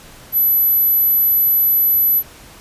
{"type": "tone", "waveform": "sine", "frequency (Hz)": 11970, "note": "F#9", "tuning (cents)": 19, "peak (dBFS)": -11, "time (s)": [0.32, 2.23], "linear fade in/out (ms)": 50, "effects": ["pink hiss -41 dBFS RMS until 2.6 s", "resampled to 32000 Hz"]}